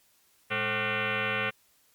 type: tone with frequency modulation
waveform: sine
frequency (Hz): 440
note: A4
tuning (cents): 0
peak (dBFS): -26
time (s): 0.5-1.51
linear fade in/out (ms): 20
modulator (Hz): 324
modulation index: 7.7
effects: white hiss -65 dBFS RMS until 1.94 s + MP3 96 kbps